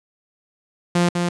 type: tone with echo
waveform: sawtooth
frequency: 174.61 Hz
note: F3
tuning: in tune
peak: -11 dBFS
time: 0.95-1.09 s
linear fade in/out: 5 ms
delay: 200 ms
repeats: 1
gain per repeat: -4 dB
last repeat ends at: 1.29 s
effects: resampled to 22050 Hz + 8-bit